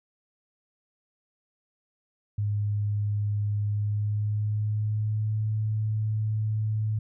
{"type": "tone with pitch glide", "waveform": "sine", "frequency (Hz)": [103.6, 108.06], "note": ["G#2", "A2"], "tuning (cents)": [-4, -31], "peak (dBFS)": -24, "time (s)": [2.38, 6.99], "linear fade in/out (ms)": 5, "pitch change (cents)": 73, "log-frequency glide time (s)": [3.66, 5.44], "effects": []}